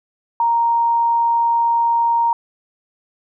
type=tone; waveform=sine; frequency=932.3 Hz; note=A#5; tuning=in tune; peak=-13 dBFS; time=0.4-2.33 s; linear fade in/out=2 ms; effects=none